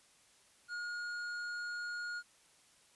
sine tone with hard clipping, 1433 Hz, F6, 44 cents sharp, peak -40 dBFS, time 0.68-2.23 s, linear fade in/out 50 ms, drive 8 dB, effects white hiss -66 dBFS RMS until 2.95 s + resampled to 24000 Hz

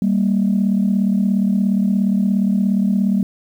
sine tone pair together, 195.84 / 232.9 Hz, G3 / A#3, -1 / -1 cents, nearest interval minor third, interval 300 cents, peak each -14 / -18 dBFS, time 0.02-3.23 s, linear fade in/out 2 ms, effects tanh soft clip ceiling -8 dBFS + 8-bit

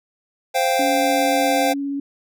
square chord, C suspended fourth, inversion none, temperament just, 523.3 / 697.7 / 784.9 Hz, C5 / F5 / G5, 0 / -2 / +2 cents, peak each -22 dBFS, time 0.54-1.74 s, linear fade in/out 20 ms
sine tone with vibrato, 280 Hz, C#4, 18 cents sharp, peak -22 dBFS, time 0.79-2 s, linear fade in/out 5 ms, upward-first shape sine, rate 17 Hz, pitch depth 10 cents each way
effects none

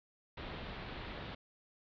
pink low-pass noise, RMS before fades -45 dBFS, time 0.37-1.35 s, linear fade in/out 5 ms, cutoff 4100 Hz, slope 48 dB/octave, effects none

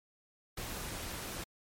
pink noise, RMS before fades -41 dBFS, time 0.57-1.44 s, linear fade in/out 5 ms, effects MP3 64 kbps

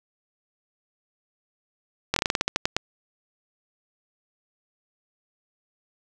slowing click train, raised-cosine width 0.2 ms, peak -4 dBFS, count 12, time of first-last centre 2.14-2.766 s, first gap 23 ms, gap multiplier 1.17, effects none

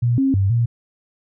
sine tone with pitch steps, 119.9 / 269.2 / 97.5 / 117.8 Hz, A#2 / C4 / G2 / A#2, +49 / +49 / -9 / +19 cents, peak -14 dBFS, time 0.02-0.66 s, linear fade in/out 10 ms, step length 160 ms, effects none

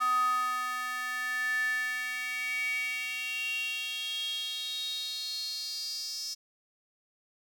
square tone with high-pass filter sweep, 250.6 Hz, B3, 25 cents sharp, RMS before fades -33 dBFS, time 0-6.35 s, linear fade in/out 20 ms, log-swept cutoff 1200 to 5300 Hz, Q 9.4, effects none

